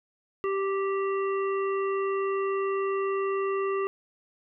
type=harmonic tone; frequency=390.9 Hz; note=G4; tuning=5 cents flat; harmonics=1 / 3 / 5 / 7; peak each=-26 / -32 / -41 / -43 dBFS; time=0.44-3.87 s; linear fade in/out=0 ms; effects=none